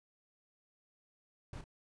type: noise with echo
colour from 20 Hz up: brown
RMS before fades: -45 dBFS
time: 1.53-1.61 s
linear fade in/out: 2 ms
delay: 31 ms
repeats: 1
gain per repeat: -8 dB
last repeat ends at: 1.641 s
effects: resampled to 22050 Hz